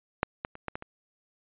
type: clicks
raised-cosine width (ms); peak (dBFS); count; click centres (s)
0.5; -8 / -16 / -28 / -17 / -19 / -25; 6; 0.231 / 0.449 / 0.554 / 0.683 / 0.755 / 0.824
effects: resampled to 8000 Hz